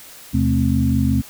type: tone cluster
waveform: sine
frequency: 78.9 / 127.3 / 217.3 / 262.9 Hz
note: D#2 / C3 / A3 / C4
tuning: +25 / -47 / -21 / +8 cents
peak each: -20 dBFS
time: 0.33-1.22 s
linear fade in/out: 20 ms
effects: white hiss -41 dBFS RMS until 1.29 s